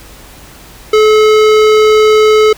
sine tone with hard clipping, 430.4 Hz, A4, 38 cents flat, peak -6 dBFS, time 0.93-2.53 s, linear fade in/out 5 ms, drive 18 dB, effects added 50 Hz sine -38 dBFS peak until 2.57 s + pink hiss -36 dBFS RMS until 2.57 s

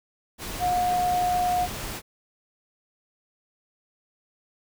sine tone in noise, 719 Hz, F#5, 50 cents flat, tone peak -21 dBFS, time 0.59-1.68 s, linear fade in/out 50 ms, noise pink, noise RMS -34 dBFS, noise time 0.38-2.02 s, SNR +10 dB, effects none

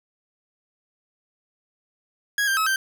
40% pulse tone with pitch steps, 1655 / 1581 / 1288 / 1564 Hz, G#6 / G6 / E6 / G6, -6 / +14 / -41 / -4 cents, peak -19 dBFS, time 2.38-2.76 s, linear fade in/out 2 ms, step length 95 ms, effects none

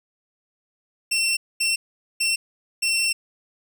20% pulse tone bursts at uneven times, 2706 Hz, E7, 45 cents sharp, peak -15 dBFS, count 4, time 1.11-1.37 / 1.6-1.76 / 2.2-2.36 / 2.82-3.13 s, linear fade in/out 10 ms, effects none

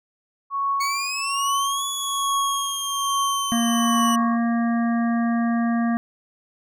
sine tone with tremolo, 1108.7 Hz, C#6, in tune, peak -19 dBFS, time 0.5-4.39 s, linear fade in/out 50 ms, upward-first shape triangle, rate 1.2 Hz, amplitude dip 85%
20% pulse exponential two-way sweep, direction up then down, 2210 to 3412 to 2953 Hz, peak -20 dBFS, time 0.8-4.16 s, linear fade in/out 10 ms, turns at 1.84 s
harmonic tone, 233.1 Hz, A#3, in tune, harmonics 1 / 3 / 5 / 7 / 8, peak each -19 / -29 / -33 / -36 / -37 dBFS, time 3.52-5.97 s, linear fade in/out 0 ms
effects none

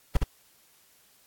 brown noise with echo, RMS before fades -17 dBFS, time 0.15-0.17 s, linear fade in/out 5 ms, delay 64 ms, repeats 1, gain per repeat -3 dB, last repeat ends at 0.234 s, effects white hiss -61 dBFS RMS until 1.26 s + AAC 64 kbps

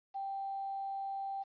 sine tone with quantisation, 784 Hz, G5, in tune, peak -36 dBFS, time 0.14-1.44 s, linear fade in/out 20 ms, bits 10, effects resampled to 11025 Hz

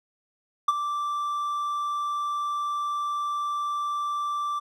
triangle tone with ADSR envelope, 1172 Hz, D6, 4 cents flat, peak -13 dBFS, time 0.68-4.6 s, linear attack 6 ms, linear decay 29 ms, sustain -11 dB, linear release 18 ms, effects none

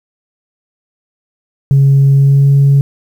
sine tone with pitch glide, 137.9 to 139.5 Hz, C#3 to C#3, -9 to +11 cents, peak -3 dBFS, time 1.71-2.81 s, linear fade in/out 0 ms, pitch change +20 cents, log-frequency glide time 2.12-2.48 s, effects tanh soft clip ceiling -2 dBFS + 7-bit

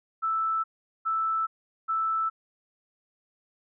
sine tone bursts, 1318.5 Hz, E6, in tune, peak -24 dBFS, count 3, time 0.22-2.3 s, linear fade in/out 20 ms, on 420 ms, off 410 ms, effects none

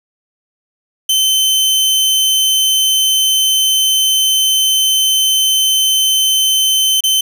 sawtooth tone with dropouts, 3075 Hz, G7, 34 cents flat, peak -7 dBFS, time 1.09-7.21 s, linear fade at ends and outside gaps 5 ms, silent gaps 7.007-7.037 s, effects none

